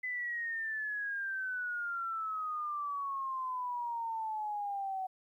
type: exponential sweep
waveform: sine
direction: down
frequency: 2019 to 750 Hz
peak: -34 dBFS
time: 0.03-5.07 s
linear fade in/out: 10 ms
effects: 12-bit